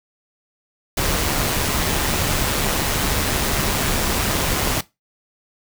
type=noise with amplitude modulation; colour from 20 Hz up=pink; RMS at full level=-19 dBFS; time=0.97-4.81 s; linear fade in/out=5 ms; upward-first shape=sine; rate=144 Hz; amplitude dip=35%; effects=noise-tail reverb RT60 0.2 s tail -18 dB re dry